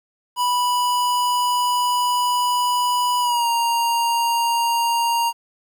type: tone with pitch glide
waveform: square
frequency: 984 to 934.7 Hz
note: B5 to A#5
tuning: -7 to +4 cents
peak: -18 dBFS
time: 0.36-5.33 s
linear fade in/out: 50 ms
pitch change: -89 cents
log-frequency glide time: 3.2-3.48 s
effects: 9-bit